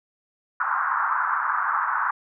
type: band-pass noise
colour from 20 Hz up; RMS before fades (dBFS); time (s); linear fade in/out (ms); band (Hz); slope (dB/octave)
pink; -24; 0.6-2.11; 5; 970 to 1500; 48
effects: none